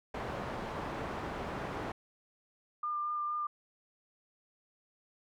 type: low-pass noise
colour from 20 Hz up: white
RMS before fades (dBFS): -39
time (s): 0.14-1.92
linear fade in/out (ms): 5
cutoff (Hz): 990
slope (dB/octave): 12
type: tone with vibrato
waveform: sine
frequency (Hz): 1200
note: D6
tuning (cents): +37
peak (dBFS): -32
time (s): 2.83-3.47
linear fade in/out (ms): 5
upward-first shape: sine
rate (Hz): 4.3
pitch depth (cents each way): 11
effects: none